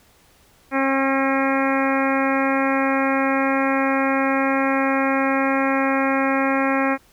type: harmonic tone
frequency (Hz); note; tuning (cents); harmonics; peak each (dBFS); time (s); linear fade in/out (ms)
270.1; C#4; -45; 1 / 2 / 3 / 4 / 5 / 6 / 7 / 8 / 9; -21 / -24 / -26 / -27 / -28 / -29 / -29 / -30 / -31; 0.71-6.98; 50
effects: pink hiss -55 dBFS RMS until 7.12 s